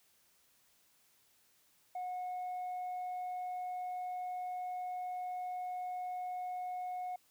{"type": "tone", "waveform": "sine", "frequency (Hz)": 728, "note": "F#5", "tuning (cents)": -28, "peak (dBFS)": -35, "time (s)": [1.95, 7.16], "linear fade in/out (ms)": 5, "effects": ["tanh soft clip ceiling -36 dBFS", "white hiss -70 dBFS RMS until 7.3 s"]}